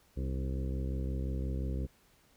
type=harmonic tone with a mistuned harmonic; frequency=65.7 Hz; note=C2; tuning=8 cents sharp; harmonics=1 / 2 / 3 / 4 / 5 / 6 / 7 / 8; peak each=-33 / -39 / -43 / -45 / -47 / -49 / -50 / -51 dBFS; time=0.16-1.87 s; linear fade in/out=20 ms; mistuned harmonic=5; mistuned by=-30 cents; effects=pink hiss -66 dBFS RMS until 2.36 s